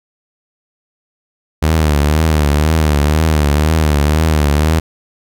sawtooth tone with vibrato, 76.1 Hz, D#2, 38 cents flat, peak -6 dBFS, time 1.62-4.8 s, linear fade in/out 10 ms, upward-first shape triangle, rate 2 Hz, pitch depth 110 cents each way, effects none

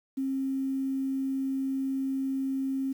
sine tone, 268.2 Hz, C4, 43 cents sharp, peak -27 dBFS, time 0.17-2.93 s, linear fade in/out 10 ms, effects 9-bit

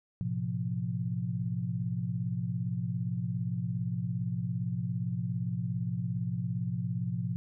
sine chord, F major, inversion first, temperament equal with one note detuned, 110 / 127.46 / 174.61 Hz, A2 / C3 / F3, 0 / -45 / 0 cents, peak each -35 / -34 / -34 dBFS, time 0.21-7.36 s, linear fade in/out 0 ms, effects none

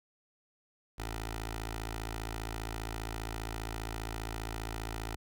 10% pulse tone with notch filter, 55 Hz, A1, in tune, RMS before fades -39 dBFS, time 0.98-5.16 s, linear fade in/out 10 ms, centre 190 Hz, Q 0.55, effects none

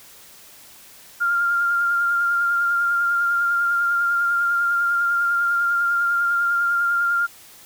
sine tone with vibrato, 1396.9 Hz, F6, in tune, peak -17 dBFS, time 1.2-7.27 s, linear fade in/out 20 ms, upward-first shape sine, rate 10 Hz, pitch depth 20 cents each way, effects white hiss -46 dBFS RMS until 7.65 s

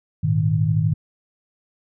sine chord, Ab suspended second, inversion none, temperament equal, 103.83 / 116.54 / 155.56 Hz, Ab2 / Bb2 / Eb3, 0 / 0 / 0 cents, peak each -21 / -23 / -19 dBFS, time 0.23-0.94 s, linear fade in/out 10 ms, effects none

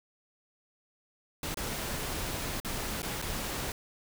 pink noise with dropouts, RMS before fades -35 dBFS, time 1.43-3.72 s, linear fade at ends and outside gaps 2 ms, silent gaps 1.544-1.571 / 2.601-2.647 / 3.02-3.029 / 3.217-3.223 s, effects none

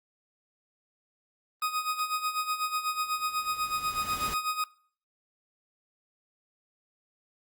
40% pulse tone with tremolo, 1250 Hz, D#6, 8 cents sharp, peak -25 dBFS, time 1.62-4.64 s, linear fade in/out 2 ms, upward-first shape sine, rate 8.1 Hz, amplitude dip 70%
pink noise with exponential growth, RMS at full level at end -36 dBFS, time 2.68-4.34 s, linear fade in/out 2 ms, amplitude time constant 360 ms
effects noise-tail reverb RT60 0.5 s tail -22 dB re dry + Opus 32 kbps

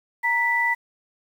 sine tone pair together, 932.3 / 1975.5 Hz, A#5 / B6, 0 / 0 cents, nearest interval octave + minor second, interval 1300 cents, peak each -24 / -20 dBFS, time 0.23-0.75 s, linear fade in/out 20 ms, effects 8-bit

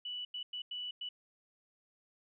sine tone bursts at uneven times, 2960 Hz, F#7, in tune, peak -38 dBFS, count 5, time 0.05-0.25 / 0.34-0.43 / 0.53-0.62 / 0.71-0.91 / 1.01-1.09 s, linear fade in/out 5 ms, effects none

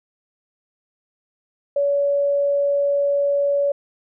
sine tone, 567 Hz, C#5, 39 cents sharp, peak -16 dBFS, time 1.76-3.72 s, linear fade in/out 5 ms, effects none

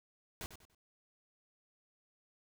pink noise with echo, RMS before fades -43 dBFS, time 0.41-0.46 s, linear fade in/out 0 ms, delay 96 ms, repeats 3, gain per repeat -10 dB, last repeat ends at 0.748 s, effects none

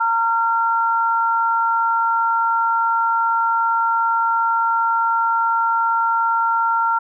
sine tone pair together, 917.7 / 1375 Hz, A#5 / F6, -27 / -27 cents, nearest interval perfect fifth, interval 700 cents, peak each -18 dBFS, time 0-6.99 s, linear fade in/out 10 ms, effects none

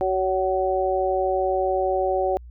harmonic tone, 187.8 Hz, F#3, 26 cents sharp, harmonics 2 / 3 / 4, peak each -24 / -24 / -24 dBFS, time 0.01-2.37 s, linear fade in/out 0 ms, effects added 60 Hz sine -39 dBFS peak until 2.5 s

